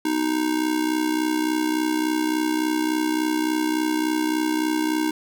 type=tone with amplitude modulation; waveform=square; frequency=311.1 Hz; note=D#4; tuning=in tune; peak=-18 dBFS; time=0.05-5.11 s; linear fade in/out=5 ms; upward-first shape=sine; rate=63.5 Hz; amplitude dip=70%; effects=9-bit